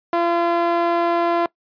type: tone with band-pass filter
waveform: sawtooth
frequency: 341.7 Hz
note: F4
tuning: 38 cents flat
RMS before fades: -19 dBFS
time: 0.13-1.46 s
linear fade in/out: 2 ms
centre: 820 Hz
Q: 1.1
effects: noise-tail reverb RT60 0.1 s tail -22 dB re dry + resampled to 11025 Hz